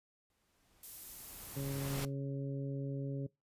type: noise with exponential growth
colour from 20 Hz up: pink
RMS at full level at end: -40 dBFS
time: 0.3-2.05 s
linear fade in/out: 1 ms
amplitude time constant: 380 ms
type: noise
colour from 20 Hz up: violet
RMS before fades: -46 dBFS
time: 0.83-2.04 s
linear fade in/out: 2 ms
type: harmonic tone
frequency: 138.1 Hz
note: C#3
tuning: 6 cents flat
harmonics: 1 / 2 / 3 / 4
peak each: -37 / -43 / -47 / -49 dBFS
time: 1.56-3.27 s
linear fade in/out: 10 ms
effects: noise-tail reverb RT60 0.2 s tail -21 dB re dry + resampled to 32000 Hz